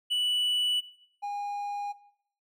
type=tone pair in turn; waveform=triangle; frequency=2960 / 815.4 Hz; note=F#7 / G#5; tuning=0 / -32 cents; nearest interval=octave + minor seventh; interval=2232 cents; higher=first; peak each=-23 / -29 dBFS; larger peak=first; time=0.1-0.81 / 1.22-1.93 s; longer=neither; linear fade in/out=20 ms; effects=noise-tail reverb RT60 0.7 s tail -17 dB re dry